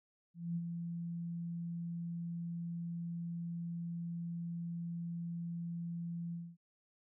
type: tone with ADSR envelope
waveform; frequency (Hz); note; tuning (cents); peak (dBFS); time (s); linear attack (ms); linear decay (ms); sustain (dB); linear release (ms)
sine; 170; F3; -46; -33; 0.34-6.57; 220; 47; -5; 240
effects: none